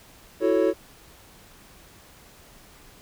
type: chord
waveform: triangle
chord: F# minor seventh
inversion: third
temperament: equal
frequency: 329.6 / 370 / 440 / 554.4 Hz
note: E4 / F#4 / A4 / C#5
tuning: 0 / 0 / 0 / 0 cents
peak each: -22 dBFS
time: 0.4-0.74 s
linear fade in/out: 50 ms
effects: pink hiss -51 dBFS RMS until 3.01 s